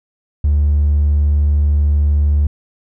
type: tone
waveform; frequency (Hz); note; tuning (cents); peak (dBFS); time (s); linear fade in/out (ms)
triangle; 73.42; D2; 0; -7; 0.44-2.47; 5
effects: tanh soft clip ceiling -6 dBFS